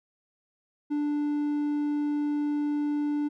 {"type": "tone", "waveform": "triangle", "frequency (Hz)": 294, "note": "D4", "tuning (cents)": 2, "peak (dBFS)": -23, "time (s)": [0.9, 3.29], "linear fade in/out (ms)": 20, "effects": []}